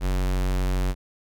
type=tone; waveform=square; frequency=46.25 Hz; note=F#1; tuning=in tune; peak=-22 dBFS; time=0-0.95 s; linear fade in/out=50 ms; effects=none